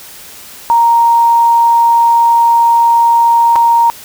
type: tone with dropouts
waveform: sine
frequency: 932.3 Hz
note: A#5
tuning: in tune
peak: -5 dBFS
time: 0.7-3.9 s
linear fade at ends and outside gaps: 0 ms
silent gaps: 3.557-3.561 s
effects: white hiss -33 dBFS RMS until 4.04 s